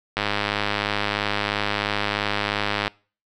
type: click train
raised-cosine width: 0.3 ms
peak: -6 dBFS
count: 280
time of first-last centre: 0.17-2.879 s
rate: 103 Hz
effects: noise-tail reverb RT60 0.4 s tail -25 dB re dry